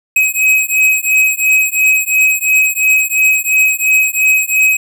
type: beating tone pair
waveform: square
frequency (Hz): 2537 / 2539.9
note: D#7 / D#7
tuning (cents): +33 / +35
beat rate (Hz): 2.9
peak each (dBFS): -13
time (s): 0.16-4.77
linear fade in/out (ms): 5
effects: none